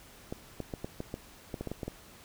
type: clicks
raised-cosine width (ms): 2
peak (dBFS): -22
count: 12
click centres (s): 0.325 / 0.603 / 0.738 / 0.845 / 1.004 / 1.141 / 1.542 / 1.61 / 1.673 / 1.716 / 1.832 / 1.88
effects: pink hiss -54 dBFS RMS until 2.24 s